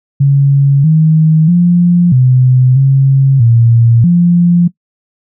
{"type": "tone with pitch steps", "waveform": "sine", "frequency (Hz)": [139.5, 157.8, 175, 127.7, 135.7, 116.4, 173.9], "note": ["C#3", "D#3", "F3", "C3", "C#3", "A#2", "F3"], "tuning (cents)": [11, 25, 4, -42, -36, -2, -7], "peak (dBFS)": -4, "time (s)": [0.2, 4.68], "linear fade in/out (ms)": 10, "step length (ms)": 640, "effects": ["noise-tail reverb RT60 0.1 s tail -19 dB re dry"]}